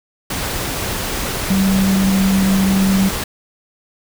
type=tone in noise; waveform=sine; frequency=192.7 Hz; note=G3; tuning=29 cents flat; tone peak=-12 dBFS; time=1.5-3.09 s; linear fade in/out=5 ms; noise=pink; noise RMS=-22 dBFS; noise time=0.3-3.24 s; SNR=+7 dB; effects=none